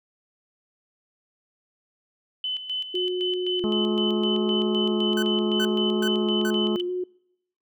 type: tone with tremolo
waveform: sine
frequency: 3023 Hz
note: F#7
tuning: 36 cents sharp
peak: -25 dBFS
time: 2.44-6.81 s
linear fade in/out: 2 ms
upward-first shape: square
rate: 3.9 Hz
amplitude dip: 65%
type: tone with vibrato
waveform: sine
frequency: 359.4 Hz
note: F4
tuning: 50 cents sharp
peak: -25 dBFS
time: 2.94-7.04 s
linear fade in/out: 5 ms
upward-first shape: square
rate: 0.76 Hz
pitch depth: 18 cents each way
type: harmonic tone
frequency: 212.9 Hz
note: G#3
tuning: 43 cents sharp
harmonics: 1 / 2 / 3 / 4 / 5 / 6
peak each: -24 / -30 / -39 / -41 / -40 / -42 dBFS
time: 3.64-6.76 s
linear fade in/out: 0 ms
type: tone bursts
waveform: 30% pulse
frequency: 1509 Hz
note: F#6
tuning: 34 cents sharp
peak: -25 dBFS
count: 4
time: 5.17-6.504 s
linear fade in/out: 2 ms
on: 56 ms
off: 370 ms
effects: noise-tail reverb RT60 0.8 s tail -26 dB re dry